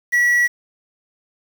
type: tone with quantisation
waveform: triangle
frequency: 1936 Hz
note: B6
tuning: 35 cents flat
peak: -11 dBFS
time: 0.12-0.48 s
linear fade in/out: 20 ms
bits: 6
effects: none